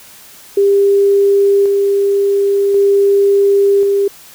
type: tone with tremolo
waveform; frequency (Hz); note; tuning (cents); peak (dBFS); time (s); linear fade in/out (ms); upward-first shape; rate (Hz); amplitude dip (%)
sine; 399.1; G4; +31; -7; 0.57-4.08; 5; square; 0.46; 25
effects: white hiss -39 dBFS RMS until 4.34 s